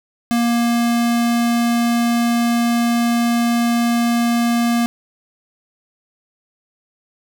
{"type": "tone", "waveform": "square", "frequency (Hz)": 235.8, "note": "A#3", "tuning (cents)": 20, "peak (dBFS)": -15, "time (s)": [0.31, 4.86], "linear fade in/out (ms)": 0, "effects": []}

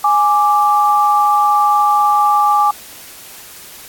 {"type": "tone pair together", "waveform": "sine", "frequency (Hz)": [830.6, 1174.6], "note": ["G#5", "D6"], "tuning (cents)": [0, 0], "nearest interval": "tritone", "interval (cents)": 600, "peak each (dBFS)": -12, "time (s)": [0.04, 2.71], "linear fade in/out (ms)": 5, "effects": ["white hiss -36 dBFS RMS until 3.88 s", "AAC 64 kbps"]}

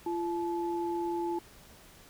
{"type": "tone pair together", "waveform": "sine", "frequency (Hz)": [342.9, 864], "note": ["F4", "A5"], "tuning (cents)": [-32, -32], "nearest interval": "octave + major third", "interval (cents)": 1600, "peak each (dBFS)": [-31, -35], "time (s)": [0.06, 1.39], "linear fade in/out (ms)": 5, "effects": ["pink hiss -55 dBFS RMS until 2.09 s"]}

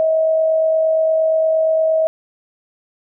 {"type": "tone with amplitude modulation", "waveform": "sine", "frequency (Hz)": 639, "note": "D#5", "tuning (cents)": 46, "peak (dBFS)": -11, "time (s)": [0, 2.07], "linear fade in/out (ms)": 0, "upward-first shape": "sine", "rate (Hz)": 48.6, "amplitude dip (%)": 30, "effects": []}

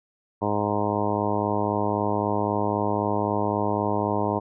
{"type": "harmonic tone", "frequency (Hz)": 103.83, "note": "G#2", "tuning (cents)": 0, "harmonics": [1, 2, 3, 4, 5, 6, 7, 8, 9, 10], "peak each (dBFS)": [-31, -30, -30, -30, -32, -31, -32, -34, -29, -35], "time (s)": [0.41, 4.4], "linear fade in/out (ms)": 20, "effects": []}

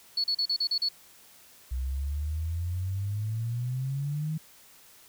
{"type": "tone bursts", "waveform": "sine", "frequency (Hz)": 4404, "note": "C#8", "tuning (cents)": -12, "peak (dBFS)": -24, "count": 7, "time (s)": [0.17, 0.888], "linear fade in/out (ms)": 5, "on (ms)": 70, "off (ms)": 38}
{"type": "exponential sweep", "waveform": "sine", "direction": "up", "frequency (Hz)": [62.3, 159.8], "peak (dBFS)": -28, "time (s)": [1.71, 4.38], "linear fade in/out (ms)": 10}
{"effects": ["white hiss -55 dBFS RMS until 5.08 s"]}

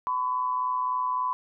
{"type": "tone pair together", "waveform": "sine", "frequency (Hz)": [1008.5, 1132], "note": ["B5", "C#6"], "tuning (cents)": [36, 36], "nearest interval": "major second", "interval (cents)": 200, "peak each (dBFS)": [-25, -33], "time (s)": [0.07, 1.33], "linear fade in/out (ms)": 0, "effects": []}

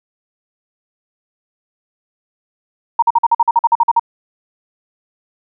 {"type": "tone bursts", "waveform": "sine", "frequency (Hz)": 932.3, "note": "A#5", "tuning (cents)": 0, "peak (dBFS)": -7, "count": 13, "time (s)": [2.99, 3.996], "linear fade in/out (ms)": 5, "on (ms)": 34, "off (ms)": 47, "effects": []}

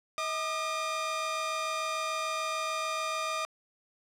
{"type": "tone pair together", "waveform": "sawtooth", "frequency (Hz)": [637.9, 1209], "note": ["D#5", "D6"], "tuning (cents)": [43, 50], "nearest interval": "major seventh", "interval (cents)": 1107, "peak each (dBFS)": [-32, -28], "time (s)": [0.18, 3.45], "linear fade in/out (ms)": 0, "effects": ["low-pass 8000 Hz 12 dB/octave"]}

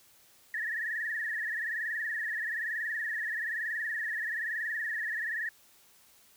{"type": "tone with frequency modulation", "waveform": "sine", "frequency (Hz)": 1800, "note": "A6", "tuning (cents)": 39, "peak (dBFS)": -31, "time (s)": [0.54, 5.49], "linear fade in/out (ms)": 2, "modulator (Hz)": 21.1, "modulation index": 5, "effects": ["white hiss -61 dBFS RMS until 6.36 s"]}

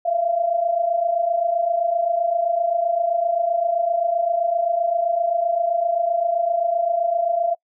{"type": "tone pair together", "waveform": "sine", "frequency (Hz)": [659.3, 687], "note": ["E5", "F5"], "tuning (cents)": [0, -29], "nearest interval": "minor second", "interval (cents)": 71, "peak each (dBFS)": [-23, -19], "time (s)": [0.05, 7.55], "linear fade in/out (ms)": 10, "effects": ["noise-tail reverb RT60 0.1 s tail -25 dB re dry"]}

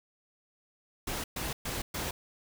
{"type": "noise bursts", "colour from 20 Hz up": "pink", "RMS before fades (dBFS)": -35, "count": 4, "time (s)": [1.07, 2.11], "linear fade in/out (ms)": 5, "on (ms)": 170, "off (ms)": 120, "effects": []}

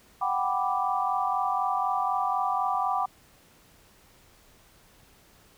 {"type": "chord", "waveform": "sine", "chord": "G major seventh", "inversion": "third", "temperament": "equal", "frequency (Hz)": [740, 784, 987.8, 1174.7], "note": ["F#5", "G5", "B5", "D6"], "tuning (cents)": [0, 0, 0, 0], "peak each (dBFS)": [-30, -29, -31, -29], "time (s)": [0.21, 3.06], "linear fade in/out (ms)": 10, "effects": ["pink hiss -58 dBFS RMS until 5.57 s"]}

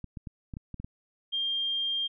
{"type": "clicks", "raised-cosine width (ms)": 5, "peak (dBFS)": -26, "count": 8, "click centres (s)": [0.043, 0.172, 0.272, 0.538, 0.569, 0.743, 0.8, 0.845]}
{"type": "tone", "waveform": "sine", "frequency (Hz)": 3200, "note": "G7", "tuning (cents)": 35, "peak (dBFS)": -27, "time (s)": [1.32, 2.08], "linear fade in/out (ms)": 20}
{"effects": []}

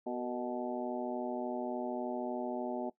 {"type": "harmonic tone with a mistuned harmonic", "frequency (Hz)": 123.47, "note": "B2", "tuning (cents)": 0, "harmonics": [2, 3, 4, 5, 6, 7], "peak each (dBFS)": [-39, -39, -45, -40, -43, -45], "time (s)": [0.06, 2.9], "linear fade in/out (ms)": 10, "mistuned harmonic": 4, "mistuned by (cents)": -110, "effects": ["noise-tail reverb RT60 0.1 s tail -17 dB re dry"]}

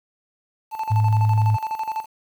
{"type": "tone with tremolo", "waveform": "triangle", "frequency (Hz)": 879, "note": "A5", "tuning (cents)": -2, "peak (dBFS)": -20, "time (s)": [0.71, 2.06], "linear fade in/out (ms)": 50, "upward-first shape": "square", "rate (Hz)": 12, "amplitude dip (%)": 70}
{"type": "tone", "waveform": "sine", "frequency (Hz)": 107.6, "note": "A2", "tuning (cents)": -38, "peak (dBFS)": -15, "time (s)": [0.9, 1.57], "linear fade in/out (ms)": 20}
{"effects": ["8-bit"]}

